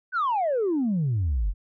sine exponential sweep, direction down, 1554 to 41.2 Hz, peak -20 dBFS, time 0.12-1.54 s, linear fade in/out 50 ms, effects tanh soft clip ceiling -19 dBFS

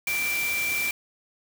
sine tone in noise, 2349 Hz, D7, in tune, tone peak -25 dBFS, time 0.07-0.91 s, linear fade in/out 2 ms, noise white, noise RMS -32 dBFS, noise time 0.07-0.91 s, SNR +4 dB, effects none

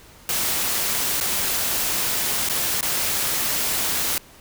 white noise with dropouts, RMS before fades -23 dBFS, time 0.29-4.18 s, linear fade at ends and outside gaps 1 ms, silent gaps 1.202-1.21 / 2.488-2.497 / 2.809-2.828 s, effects pink hiss -48 dBFS RMS until 4.4 s

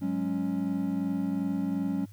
triangle chord, F# suspended second, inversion none, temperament equal, 185 / 207.7 / 277.2 Hz, F#3 / G#3 / C#4, 0 / 0 / 0 cents, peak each -30 / -31 / -28 dBFS, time 0.01-2.06 s, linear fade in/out 20 ms, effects added 102 Hz sine -46 dBFS peak until 2.12 s + white hiss -63 dBFS RMS until 2.12 s

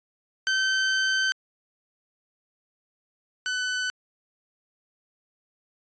sawtooth tone pair in turn, 1542 / 1502.4 Hz, G6 / F#6, -29 / +26 cents, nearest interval unison, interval 45 cents, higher first, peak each -18 / -22 dBFS, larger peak first, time 0.47-1.32 / 3.46-3.9 s, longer first, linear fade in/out 0 ms, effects resampled to 16000 Hz

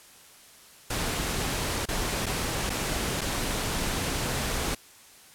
pink noise with dropouts, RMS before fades -29 dBFS, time 0.9-4.75 s, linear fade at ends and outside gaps 5 ms, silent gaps 1.856-1.886 / 2.259-2.264 / 2.696-2.701 / 3.21-3.214 s, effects white hiss -52 dBFS RMS until 5.34 s + low-pass 12000 Hz 12 dB/octave

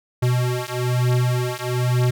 square beating tone pair, 123.47 / 124.57 Hz, B2 / B2, 0 / +15 cents, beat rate 1.1 Hz, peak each -22 dBFS, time 0.22-2.11 s, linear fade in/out 10 ms, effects none

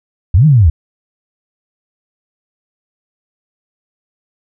sine linear two-way sweep, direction up then down, 68.8 to 161.7 to 68.8 Hz, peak -4 dBFS, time 0.34-0.7 s, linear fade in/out 5 ms, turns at 0.46 s, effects none

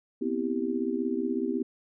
sine chord, C major seventh, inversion third, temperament just, 245.3 / 261.6 / 327 / 392.4 Hz, B3 / C4 / E4 / G4, -12 / 0 / -14 / +2 cents, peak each -32 dBFS, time 0.21-1.63 s, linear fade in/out 10 ms, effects none

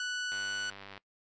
sawtooth tone, 1482 Hz, F#6, 2 cents sharp, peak -29 dBFS, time 0-0.7 s, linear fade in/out 2 ms
click train, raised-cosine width 0.3 ms, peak -30 dBFS, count 66, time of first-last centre 0.32-0.977 s, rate 98.9 Hz
effects noise-tail reverb RT60 0.1 s tail -21 dB re dry + resampled to 16000 Hz

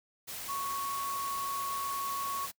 sine tone in noise, 1108.7 Hz, C#6, in tune, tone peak -33 dBFS, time 0.48-2.47 s, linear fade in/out 20 ms, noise white, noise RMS -41 dBFS, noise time 0.27-2.52 s, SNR +5 dB, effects noise-tail reverb RT60 0.1 s tail -24 dB re dry

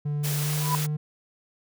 triangle tone with pitch glide, 146.83 to 150.61 Hz, D3 to D3, 0 to +44 cents, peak -23 dBFS, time 0.05-0.97 s, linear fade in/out 10 ms, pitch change +44 cents, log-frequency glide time 0.43-0.56 s
white high-pass noise, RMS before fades -32 dBFS, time 0.23-0.87 s, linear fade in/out 20 ms, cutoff 260 Hz, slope 96 dB/octave
sine tone with exponential growth, 992 Hz, B5, 7 cents sharp, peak -20 dBFS, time 0.52-0.75 s, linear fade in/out 0 ms, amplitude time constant 50 ms
effects none

